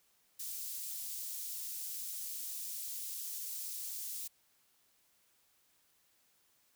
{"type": "high-pass noise", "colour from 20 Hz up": "white", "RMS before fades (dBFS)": -42, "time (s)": [0.39, 4.28], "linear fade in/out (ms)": 10, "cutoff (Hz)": 5700, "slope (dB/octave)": 12, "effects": ["white hiss -72 dBFS RMS until 6.75 s"]}